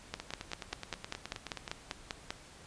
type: two click trains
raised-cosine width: 0.2 ms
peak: -22 / -18 dBFS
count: 15 / 12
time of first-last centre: 0.2-1.678 / 0.14-2.305 s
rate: 9.47 / 5.08 Hz
effects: pink hiss -54 dBFS RMS until 2.66 s + resampled to 22050 Hz